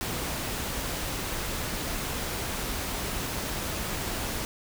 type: noise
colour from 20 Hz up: pink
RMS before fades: -32 dBFS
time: 0.01-4.45 s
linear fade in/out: 0 ms
effects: none